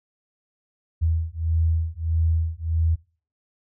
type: beating tone pair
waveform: sine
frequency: 80.8 / 82.4 Hz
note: E2 / E2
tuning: -34 / 0 cents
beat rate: 1.6 Hz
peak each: -23 dBFS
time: 1.01-2.96 s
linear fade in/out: 20 ms
effects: noise-tail reverb RT60 0.4 s tail -23 dB re dry